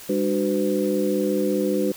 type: tone cluster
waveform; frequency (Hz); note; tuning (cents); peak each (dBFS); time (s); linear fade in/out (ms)
sine; 201.8 / 299.2 / 374.2 / 504; G#3 / D4 / F#4 / B4; -49 / +32 / +20 / +35; -25; 0.09-1.92; 5
effects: white hiss -41 dBFS RMS until 1.96 s